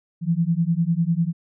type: beating tone pair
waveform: sine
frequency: 163 / 173 Hz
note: E3 / F3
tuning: -19 / -16 cents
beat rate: 10 Hz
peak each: -21 dBFS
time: 0.21-1.33 s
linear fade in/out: 50 ms
effects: none